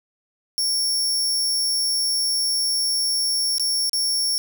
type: tone with dropouts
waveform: sawtooth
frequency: 5480 Hz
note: F8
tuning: 34 cents flat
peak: -17 dBFS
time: 0.58-4.38 s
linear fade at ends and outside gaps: 0 ms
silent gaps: 3.582-3.597 / 3.895-3.932 s
effects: 9-bit